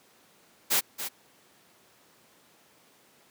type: noise with echo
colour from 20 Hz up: white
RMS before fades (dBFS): -24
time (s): 0.7-0.81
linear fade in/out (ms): 20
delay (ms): 280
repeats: 1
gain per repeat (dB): -10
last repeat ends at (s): 1.09
effects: pink hiss -60 dBFS RMS until 3.3 s + high-pass 200 Hz 12 dB/octave